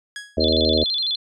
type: tone with exponential decay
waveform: sawtooth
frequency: 1665 Hz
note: G#6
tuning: 4 cents sharp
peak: -24 dBFS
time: 0.16-0.43 s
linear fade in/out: 1 ms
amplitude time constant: 58 ms
type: harmonic tone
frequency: 78.8 Hz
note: D#2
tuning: 23 cents sharp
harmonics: 1 / 3 / 4 / 5 / 6 / 7 / 8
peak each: -25 / -25 / -25 / -25 / -25 / -25 / -25 dBFS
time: 0.37-0.84 s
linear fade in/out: 5 ms
type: tone with vibrato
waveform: sine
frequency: 3800 Hz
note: A#7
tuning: 33 cents sharp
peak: -20 dBFS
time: 0.4-1.16 s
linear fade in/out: 10 ms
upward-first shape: square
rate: 12 Hz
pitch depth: 160 cents each way
effects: resampled to 22050 Hz